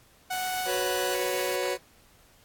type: tone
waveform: sawtooth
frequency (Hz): 740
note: F#5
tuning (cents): 0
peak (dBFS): -25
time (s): 0.3-1.15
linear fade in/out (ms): 10
type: noise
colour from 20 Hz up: white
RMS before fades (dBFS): -39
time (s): 0.32-1.56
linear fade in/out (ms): 5
type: chord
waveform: sawtooth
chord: F# suspended fourth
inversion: none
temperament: just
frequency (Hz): 370 / 493.3 / 555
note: F#4 / B4 / C#5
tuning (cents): 0 / -2 / +2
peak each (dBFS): -27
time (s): 0.65-1.78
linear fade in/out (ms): 50
effects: pink hiss -59 dBFS RMS until 2.44 s + AAC 64 kbps